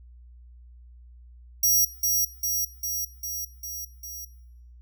20% pulse tone with echo, 5700 Hz, F8, 34 cents sharp, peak -13 dBFS, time 1.63-1.85 s, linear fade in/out 5 ms, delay 400 ms, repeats 6, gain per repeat -3 dB, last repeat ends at 4.25 s, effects noise-tail reverb RT60 0.8 s tail -19 dB re dry + added 60 Hz sine -46 dBFS peak until 4.81 s

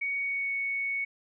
sine tone with pitch glide, 2238 to 2220 Hz, C#7 to C#7, +16 to +2 cents, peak -28 dBFS, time 0.01-1.05 s, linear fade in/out 10 ms, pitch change -14 cents, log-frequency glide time 0.2-0.52 s, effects none

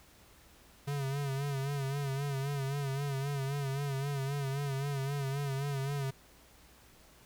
square tone with vibrato, 138.9 Hz, C#3, 4 cents sharp, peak -33 dBFS, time 0.87-6.11 s, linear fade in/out 10 ms, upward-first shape sine, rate 3.8 Hz, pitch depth 62 cents each way, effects added 60 Hz sine -67 dBFS peak until 7.25 s + pink hiss -60 dBFS RMS until 7.25 s

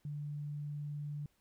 sine tone with vibrato, 146.83 Hz, D3, in tune, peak -38 dBFS, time 0.05-1.26 s, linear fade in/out 2 ms, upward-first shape triangle, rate 19 Hz, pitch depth 9 cents each way, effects pink hiss -75 dBFS RMS until 1.4 s

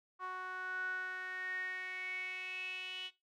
sawtooth tone with band-pass filter sweep, 370 Hz, F#4, in tune, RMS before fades -42 dBFS, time 0.19-3.11 s, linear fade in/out 50 ms, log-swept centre 1200 to 3000 Hz, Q 9.8, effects noise-tail reverb RT60 0.2 s tail -17 dB re dry

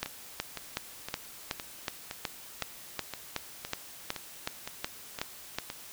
two click trains, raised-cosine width 0.2 ms, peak -13 / -19 dBFS, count 16 / 12, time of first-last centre 0.03-5.586 / 0.06-5.701 s, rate 2.7 / 1.95 Hz, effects white hiss -48 dBFS RMS until 5.92 s

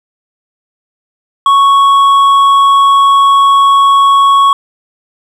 triangle tone with hard clipping, 1108.7 Hz, C#6, in tune, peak -5 dBFS, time 1.46-4.53 s, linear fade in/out 2 ms, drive 8 dB, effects none

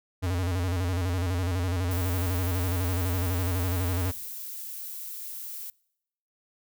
square tone with vibrato, 90 Hz, F#2, 47 cents flat, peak -26 dBFS, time 0.22-4.12 s, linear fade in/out 20 ms, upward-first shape square, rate 12 Hz, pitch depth 70 cents each way
violet noise, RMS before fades -38 dBFS, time 1.91-5.7 s, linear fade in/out 2 ms
effects noise-tail reverb RT60 0.8 s tail -25 dB re dry

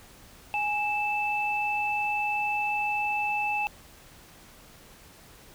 sine tone pair together, 830.6 / 2637 Hz, G#5 / E7, 0 / 0 cents, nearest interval octave + minor sixth, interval 2000 cents, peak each -28 dBFS, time 0.54-3.67 s, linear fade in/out 0 ms, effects pink hiss -52 dBFS RMS until 5.54 s

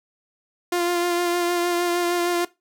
sawtooth tone with vibrato, 349.2 Hz, F4, in tune, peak -16 dBFS, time 0.72-2.45 s, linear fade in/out 5 ms, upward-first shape sine, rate 6.5 Hz, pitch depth 19 cents each way, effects noise-tail reverb RT60 0.2 s tail -18 dB re dry

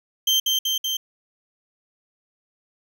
35% pulse tone with echo, 3136 Hz, G7, in tune, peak -15 dBFS, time 0.27-0.4 s, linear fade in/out 5 ms, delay 190 ms, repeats 3, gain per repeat -2 dB, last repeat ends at 0.97 s, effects none

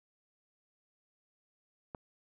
click, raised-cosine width 1 ms, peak -27 dBFS, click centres 1.948 s, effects none

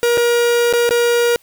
45% pulse tone with dropouts, 475.5 Hz, A#4, 34 cents sharp, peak -12 dBFS, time 0.03-1.36 s, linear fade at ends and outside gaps 0 ms, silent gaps 0.173-0.177 / 0.727-0.736 / 0.892-0.908 s, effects white hiss -53 dBFS RMS until 1.42 s

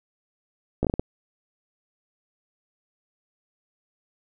slowing click train, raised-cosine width 2 ms, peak -10 dBFS, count 6, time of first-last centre 0.83-0.995 s, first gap 16 ms, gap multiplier 1.37, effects none

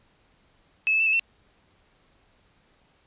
sine tone with pitch steps, 2597 / 2613 / 2660 / 2593 / 2694 Hz, E7 / E7 / E7 / E7 / E7, -26 / -16 / +15 / -29 / +37 cents, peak -19 dBFS, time 0.87-1.195 s, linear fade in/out 0 ms, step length 65 ms, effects pink hiss -63 dBFS RMS until 3.06 s + resampled to 8000 Hz

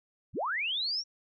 sine linear sweep, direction up, 33 to 5720 Hz, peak -29 dBFS, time 0.33-1.04 s, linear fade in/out 50 ms, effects none

